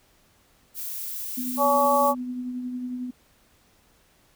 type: noise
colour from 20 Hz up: violet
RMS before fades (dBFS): -33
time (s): 0.74-2.14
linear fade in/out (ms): 50
type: tone with tremolo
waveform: sine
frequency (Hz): 249.6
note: B3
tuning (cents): +19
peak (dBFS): -27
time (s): 1.37-3.11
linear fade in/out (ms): 10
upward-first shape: triangle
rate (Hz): 11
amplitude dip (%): 40
type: harmonic tone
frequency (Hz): 282.7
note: C#4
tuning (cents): +34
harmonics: 2 / 3 / 4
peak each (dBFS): -22 / -22 / -22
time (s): 1.57-2.15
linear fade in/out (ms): 50
effects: pink hiss -61 dBFS RMS until 4.35 s